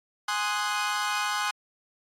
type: chord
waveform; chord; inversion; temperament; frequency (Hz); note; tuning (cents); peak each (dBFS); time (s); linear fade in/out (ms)
sawtooth; Ab dominant seventh; none; equal; 830.6 / 1046.5 / 1244.5 / 1480; Ab5 / C6 / Eb6 / Gb6; 0 / 0 / 0 / 0; -28; 0.28-1.51; 5
effects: low-pass 9000 Hz 12 dB/octave + AAC 64 kbps